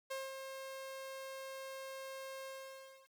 sawtooth tone with ADSR envelope, 534 Hz, C5, 35 cents sharp, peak -35 dBFS, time 0.1-3.11 s, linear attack 13 ms, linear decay 200 ms, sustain -6 dB, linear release 650 ms, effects 11-bit

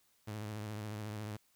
sawtooth tone with vibrato, 106.3 Hz, G#2, 41 cents sharp, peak -36 dBFS, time 0.27-1.37 s, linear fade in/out 10 ms, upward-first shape sine, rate 14 Hz, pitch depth 58 cents each way, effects white hiss -72 dBFS RMS until 1.55 s

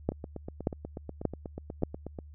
two click trains, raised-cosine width 2 ms, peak -24 / -13 dBFS, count 18 / 4, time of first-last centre 0.12-2.188 / 0.09-1.834 s, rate 8.22 / 1.72 Hz, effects added 74 Hz sine -46 dBFS peak until 2.34 s

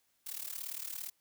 blue noise with amplitude modulation, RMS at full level -38 dBFS, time 0.26-1.1 s, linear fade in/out 10 ms, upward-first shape sine, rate 37.5 Hz, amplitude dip 85%, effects white hiss -75 dBFS RMS until 1.2 s

